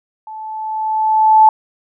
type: tone with level ramp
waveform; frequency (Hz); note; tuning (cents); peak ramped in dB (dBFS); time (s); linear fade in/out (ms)
sine; 871; A5; -18; -28 to -3; 0.27-1.49; 2
effects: none